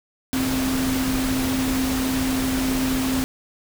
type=tone in noise; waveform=sine; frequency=261.6 Hz; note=C4; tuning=in tune; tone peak=-21 dBFS; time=0.33-3.24 s; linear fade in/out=0 ms; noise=pink; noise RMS=-27 dBFS; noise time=0.33-3.24 s; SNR=+3 dB; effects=none